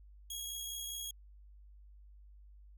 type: tone with amplitude modulation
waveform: 15% pulse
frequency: 3303 Hz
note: G#7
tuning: 10 cents flat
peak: -31 dBFS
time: 0.3-1.11 s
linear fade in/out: 5 ms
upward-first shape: sine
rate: 64.9 Hz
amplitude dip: 35%
effects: added 50 Hz sine -54 dBFS peak until 2.77 s